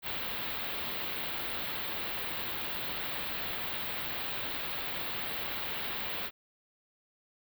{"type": "band-stop noise", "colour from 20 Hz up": "white", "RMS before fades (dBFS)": -36, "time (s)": [0.02, 6.31], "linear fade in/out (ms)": 50, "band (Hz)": [4100, 16000], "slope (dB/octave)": 48, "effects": []}